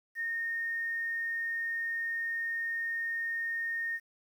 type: tone with quantisation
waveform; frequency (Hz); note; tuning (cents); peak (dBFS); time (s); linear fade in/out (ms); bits
sine; 1840; A#6; -23; -31; 0.15-4; 50; 10
effects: none